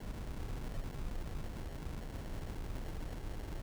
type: noise with sample-and-hold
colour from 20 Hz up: brown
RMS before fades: -41 dBFS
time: 0-3.62 s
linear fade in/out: 5 ms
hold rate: 1225 Hz
effects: none